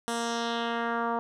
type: tone with low-pass filter sweep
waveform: 10% pulse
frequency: 233.1 Hz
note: A#3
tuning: in tune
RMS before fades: -30 dBFS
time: 0.08-1.19 s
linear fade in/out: 0 ms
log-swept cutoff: 10000 to 960 Hz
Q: 1.8
effects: none